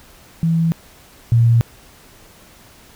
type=tone pair in turn; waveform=sine; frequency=164.81 / 116.54 Hz; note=E3 / A#2; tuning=0 / 0 cents; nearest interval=tritone; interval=600 cents; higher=first; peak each=-13 / -9 dBFS; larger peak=second; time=0.43-0.72 / 1.32-1.61 s; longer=neither; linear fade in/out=0 ms; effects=pink hiss -46 dBFS RMS until 2.95 s